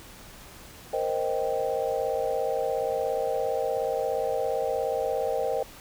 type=chord; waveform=sine; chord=C minor seventh; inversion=third; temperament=equal; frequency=466.2 / 523.3 / 622.3 / 784 Hz; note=Bb4 / C5 / Eb5 / G5; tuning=0 / 0 / 0 / 0 cents; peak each=-30 / -29 / -31 / -32 dBFS; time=0.93-5.63 s; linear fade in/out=5 ms; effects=pink hiss -47 dBFS RMS until 5.8 s